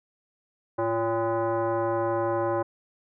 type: tone with frequency modulation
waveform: sine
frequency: 109.7 Hz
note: A2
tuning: 5 cents flat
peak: -23 dBFS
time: 0.78-2.63 s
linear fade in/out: 10 ms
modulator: 456 Hz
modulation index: 2
effects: none